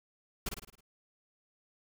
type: noise with echo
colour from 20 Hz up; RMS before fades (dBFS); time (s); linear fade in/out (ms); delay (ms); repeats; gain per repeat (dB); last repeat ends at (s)
pink; -34; 0.46-0.49; 5; 53; 6; -5; 0.808
effects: none